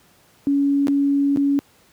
sine tone with dropouts, 281.1 Hz, C#4, 24 cents sharp, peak -15 dBFS, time 0.47-1.59 s, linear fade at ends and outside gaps 0 ms, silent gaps 0.871-0.882 / 1.361-1.372 s, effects pink hiss -55 dBFS RMS until 1.92 s + high-pass 80 Hz 12 dB/octave

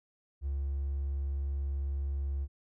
triangle tone with hard clipping, 69.3 Hz, C#2, in tune, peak -31 dBFS, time 0.41-2.48 s, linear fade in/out 50 ms, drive 4 dB, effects none

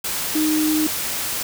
sine tone in noise, 309.1 Hz, D#4, 11 cents flat, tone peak -17 dBFS, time 0.35-0.87 s, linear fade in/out 5 ms, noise white, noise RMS -25 dBFS, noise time 0.04-1.43 s, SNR +5 dB, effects none

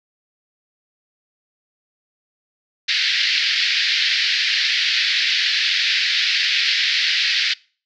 white band-pass noise, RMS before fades -19 dBFS, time 2.88-7.54 s, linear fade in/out 10 ms, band 1700 to 4800 Hz, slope 48 dB/octave, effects noise-tail reverb RT60 0.4 s tail -24 dB re dry

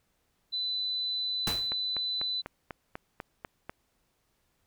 sine tone, 4001 Hz, B7, 22 cents sharp, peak -29 dBFS, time 0.52-2.42 s, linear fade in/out 20 ms
pink noise with exponential decay, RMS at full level -29 dBFS, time 1.47-1.74 s, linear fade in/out 2 ms, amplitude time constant 58 ms
click train, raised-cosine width 0.5 ms, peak -22 dBFS, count 9, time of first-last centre 1.72-3.695 s, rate 4.05 Hz
effects pink hiss -74 dBFS RMS until 4.66 s

